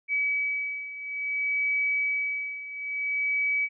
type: beating tone pair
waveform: sine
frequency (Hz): 2281 / 2281.58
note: C#7 / C#7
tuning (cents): +49 / +49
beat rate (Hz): 0.58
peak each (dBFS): -31 / -27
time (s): 0.08-3.69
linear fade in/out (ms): 50
effects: none